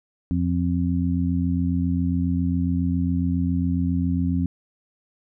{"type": "harmonic tone", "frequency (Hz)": 87.31, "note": "F2", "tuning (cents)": 0, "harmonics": [1, 2, 3], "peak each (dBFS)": [-24, -24, -24], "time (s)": [0.31, 4.46], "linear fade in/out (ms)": 0, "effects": []}